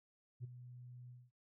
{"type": "tone with ADSR envelope", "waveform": "sine", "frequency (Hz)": 123.47, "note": "B2", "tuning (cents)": 0, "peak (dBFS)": -38, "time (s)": [0.4, 1.31], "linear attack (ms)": 42, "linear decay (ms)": 15, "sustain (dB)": -13, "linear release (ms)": 220, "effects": ["noise-tail reverb RT60 0.2 s tail -21 dB re dry", "tanh soft clip ceiling -40 dBFS"]}